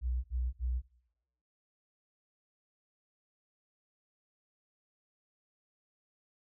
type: tone bursts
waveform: sine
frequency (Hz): 61.74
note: B1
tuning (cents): 0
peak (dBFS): -30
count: 3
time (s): 0.01-0.82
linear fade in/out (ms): 50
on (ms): 230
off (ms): 60
effects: noise-tail reverb RT60 0.8 s tail -19 dB re dry